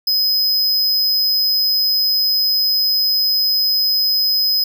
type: tone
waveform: square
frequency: 5050 Hz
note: D#8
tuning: 25 cents sharp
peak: -14 dBFS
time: 0.07-4.64 s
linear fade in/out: 5 ms
effects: none